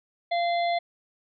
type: harmonic tone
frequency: 690 Hz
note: F5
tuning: 21 cents flat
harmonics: 1 / 3 / 5 / 6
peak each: -23 / -33 / -38 / -40 dBFS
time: 0.31-0.79 s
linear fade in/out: 10 ms
effects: none